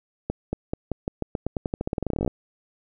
accelerating click train, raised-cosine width 2 ms, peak -12 dBFS, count 26, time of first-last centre 0.3-2.277 s, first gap 230 ms, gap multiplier 0.89, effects none

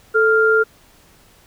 sine tone pair together, 440 / 1396.9 Hz, A4 / F6, 0 / 0 cents, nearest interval octave + minor sixth, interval 2000 cents, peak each -14 dBFS, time 0.14-0.64 s, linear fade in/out 20 ms, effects pink hiss -51 dBFS RMS until 1.46 s

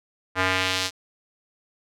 square tone with band-pass filter sweep, 93.3 Hz, F#2, 15 cents sharp, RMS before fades -24 dBFS, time 0.35-0.91 s, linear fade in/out 50 ms, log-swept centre 1500 to 5100 Hz, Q 1.2, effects none

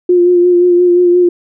sine tone with vibrato, 354 Hz, F4, 23 cents sharp, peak -5 dBFS, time 0.09-1.29 s, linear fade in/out 5 ms, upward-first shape sine, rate 5.7 Hz, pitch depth 25 cents each way, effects none

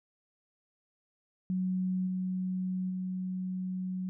sine tone with level steps, 185 Hz, F#3, in tune, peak -28 / -30 / -32 dBFS, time 1.5-4.09 s, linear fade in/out 0 ms, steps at 2.06 / 2.89 s, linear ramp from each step 20 ms, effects none

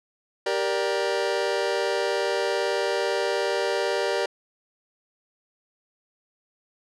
sawtooth chord, G minor, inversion none, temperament just, 392 / 470.4 / 588 Hz, G4 / Bb4 / D5, 0 / +16 / +2 cents, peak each -23 dBFS, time 0.46-4.26 s, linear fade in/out 5 ms, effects low-pass 6000 Hz 12 dB/octave

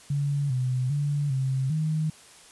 sine tone with pitch steps, 142.6 / 127.4 / 144.8 / 132.7 / 156 Hz, C#3 / C3 / D3 / C3 / D#3, +49 / -46 / -24 / +25 / +5 cents, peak -23 dBFS, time 0.1-2.1 s, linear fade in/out 5 ms, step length 400 ms, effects white hiss -51 dBFS RMS until 2.51 s + resampled to 24000 Hz

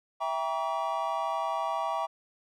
triangle chord, E diminished seventh, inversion none, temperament just, 659.3 / 791.1 / 949.3 / 1139.2 Hz, E5 / G5 / Bb5 / Db6, 0 / +16 / +31 / +47 cents, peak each -32 dBFS, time 0.2-2.07 s, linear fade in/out 20 ms, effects none

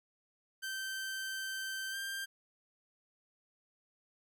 sawtooth tone with pitch glide, 1553 to 1584.7 Hz, G6 to G6, -17 to +18 cents, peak -34 dBFS, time 0.62-2.26 s, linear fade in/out 20 ms, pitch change +35 cents, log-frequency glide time 1.91-1.96 s, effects none

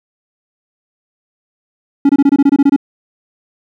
triangle tone bursts, 280 Hz, C#4, 18 cents sharp, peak -3 dBFS, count 11, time 2.05-2.763 s, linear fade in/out 5 ms, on 43 ms, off 24 ms, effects none

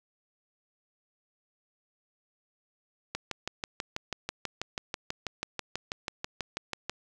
click train, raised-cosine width 0.2 ms, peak -15 dBFS, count 24, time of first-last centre 3.15-6.896 s, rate 6.14 Hz, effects none

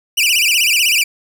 sawtooth tone with vibrato, 2637 Hz, E7, in tune, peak -8 dBFS, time 0.17-1.04 s, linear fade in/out 10 ms, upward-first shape sine, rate 16 Hz, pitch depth 220 cents each way, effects none

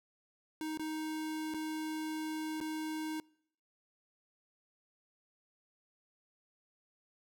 square tone with dropouts, 312.5 Hz, D#4, 8 cents sharp, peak -37 dBFS, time 0.61-3.2 s, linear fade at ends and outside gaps 1 ms, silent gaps 0.774-0.795 / 1.539-1.544 / 2.603-2.611 s, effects noise-tail reverb RT60 0.7 s tail -26 dB re dry

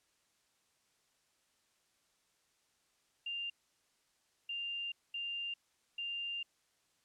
sine tone bursts at uneven times, 2794 Hz, F7, in tune, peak -37 dBFS, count 4, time 3.26-3.5 / 4.49-4.92 / 5.14-5.54 / 5.98-6.43 s, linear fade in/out 5 ms, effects white hiss -75 dBFS RMS until 7.04 s + low-pass 9000 Hz 12 dB/octave

